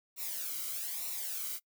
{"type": "noise with flanger", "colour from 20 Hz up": "blue", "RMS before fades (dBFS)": -38, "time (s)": [0.16, 1.6], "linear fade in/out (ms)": 50, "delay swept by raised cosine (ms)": [0.62, 1.16], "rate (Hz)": 1.1, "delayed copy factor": -0.75, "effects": ["noise-tail reverb RT60 0.1 s tail -24 dB re dry"]}